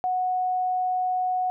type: tone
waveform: sine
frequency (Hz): 736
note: F#5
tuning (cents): -9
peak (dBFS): -22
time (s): 0.04-1.5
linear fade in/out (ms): 0
effects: none